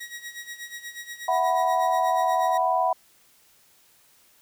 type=tone with tremolo; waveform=sawtooth; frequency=1903 Hz; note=A#6; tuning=35 cents sharp; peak=-30 dBFS; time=0-2.58 s; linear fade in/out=10 ms; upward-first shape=sine; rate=8.3 Hz; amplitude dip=75%
type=chord; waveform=sine; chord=E suspended second; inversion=none; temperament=equal; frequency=659.3 / 740 / 987.8 Hz; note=E5 / F#5 / B5; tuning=0 / 0 / 0 cents; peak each=-26 / -23 / -24 dBFS; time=1.28-2.93 s; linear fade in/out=5 ms
effects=white hiss -59 dBFS RMS until 4.41 s